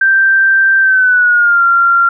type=tone with pitch glide; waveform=sine; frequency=1568 to 1380.9 Hz; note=G6 to F6; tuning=0 to -20 cents; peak=-6 dBFS; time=0.01-2.09 s; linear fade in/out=5 ms; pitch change=-220 cents; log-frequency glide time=0.8-1.63 s; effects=none